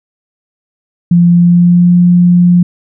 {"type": "tone with pitch glide", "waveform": "sine", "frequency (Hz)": [173.1, 176.33], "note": ["F3", "F3"], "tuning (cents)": [-15, 17], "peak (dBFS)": -3, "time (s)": [1.11, 2.63], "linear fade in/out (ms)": 5, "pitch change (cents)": 32, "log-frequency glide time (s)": [1.28, 1.94], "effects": []}